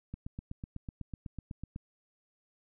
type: click train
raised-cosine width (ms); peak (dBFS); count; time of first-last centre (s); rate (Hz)
5; -27; 14; 0.14-1.761; 8.02
effects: none